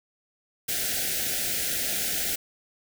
white band-stop noise, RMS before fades -28 dBFS, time 0.68-2.36 s, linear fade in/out 10 ms, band 790 to 1400 Hz, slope 96 dB/octave, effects none

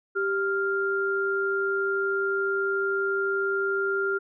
sine tone pair together, 391.6 / 1396.9 Hz, G4 / F6, -2 / 0 cents, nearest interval octave + minor seventh, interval 2202 cents, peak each -26 dBFS, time 0.15-4.19 s, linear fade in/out 20 ms, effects none

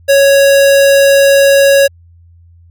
square tone, 554.4 Hz, C#5, in tune, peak -5 dBFS, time 0.08-1.88 s, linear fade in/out 20 ms, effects added 85 Hz sine -39 dBFS peak until 2.7 s

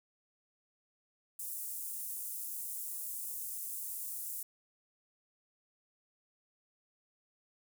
pink high-pass noise, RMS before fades -41 dBFS, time 1.39-4.43 s, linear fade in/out 5 ms, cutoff 9100 Hz, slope 24 dB/octave, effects none

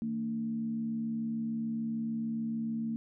sine tone with frequency modulation, 226 Hz, A3, 47 cents sharp, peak -31 dBFS, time 0.02-2.96 s, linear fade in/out 0 ms, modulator 66.8 Hz, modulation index 0.44, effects none

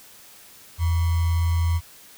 sine tone with sample-and-hold, 84 Hz, E2, 33 cents sharp, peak -18 dBFS, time 0.78-1.81 s, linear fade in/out 50 ms, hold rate 1050 Hz, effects white hiss -48 dBFS RMS until 2.17 s

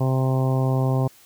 harmonic tone, 131.2 Hz, C3, 5 cents sharp, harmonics 1 / 2 / 3 / 4 / 5 / 6 / 7 / 8, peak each -19 / -28 / -30 / -31 / -32 / -34 / -36 / -37 dBFS, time 0-1.08 s, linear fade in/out 10 ms, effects white hiss -52 dBFS RMS until 1.25 s

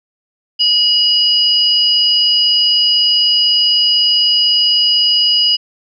sine tone pair together, 2906 / 4930 Hz, F#7 / D#8, -32 / -17 cents, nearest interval major sixth, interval 915 cents, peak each -12 dBFS, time 0.59-5.57 s, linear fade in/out 20 ms, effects none

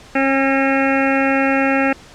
harmonic tone with a mistuned harmonic, 271.1 Hz, C#4, 38 cents flat, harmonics 1 / 2 / 3 / 5 / 6 / 7 / 8 / 9 / 10, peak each -17 / -20 / -22 / -24 / -25 / -25 / -26 / -27 / -27 dBFS, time 0.15-1.93 s, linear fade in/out 5 ms, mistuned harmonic 7, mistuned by -26 cents, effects pink hiss -42 dBFS RMS until 2.14 s + low-pass 7000 Hz 12 dB/octave

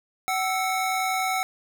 square tone cluster, 755 / 1321 / 2185 Hz, F#5 / E6 / C#7, +35 / +3 / -26 cents, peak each -26 / -31 / -31 dBFS, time 0.28-1.43 s, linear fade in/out 0 ms, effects none

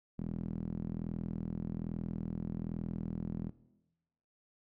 sawtooth tone with band-pass filter, 41.2 Hz, E1, in tune, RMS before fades -39 dBFS, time 0.18-3.5 s, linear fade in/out 10 ms, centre 200 Hz, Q 2.5, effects noise-tail reverb RT60 1.0 s tail -18 dB re dry

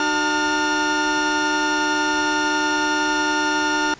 40% pulse tone cluster, 303.3 / 375.5 / 899 / 1424 Hz, D#4 / F#4 / A5 / F6, -44 / +26 / +37 / +33 cents, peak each -24 / -29 / -22 / -21 dBFS, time 0-3.94 s, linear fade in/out 2 ms, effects pink hiss -44 dBFS RMS until 3.99 s + resampled to 16000 Hz

